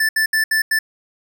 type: tone bursts at uneven times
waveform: square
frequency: 1760 Hz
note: A6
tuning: in tune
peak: -15 dBFS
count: 5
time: 0-0.09 / 0.16-0.26 / 0.33-0.44 / 0.51-0.62 / 0.71-0.79 s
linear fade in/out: 5 ms
effects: none